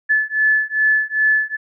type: beating tone pair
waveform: sine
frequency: 1730 / 1732.5 Hz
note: A6 / A6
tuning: -30 / -27 cents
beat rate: 2.5 Hz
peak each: -17 dBFS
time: 0.09-1.57 s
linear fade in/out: 20 ms
effects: none